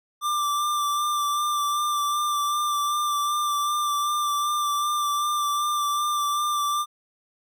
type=tone with vibrato; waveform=square; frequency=1181 Hz; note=D6; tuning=9 cents sharp; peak=-23 dBFS; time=0.21-6.86 s; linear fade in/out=50 ms; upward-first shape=sine; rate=2.6 Hz; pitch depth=21 cents each way; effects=none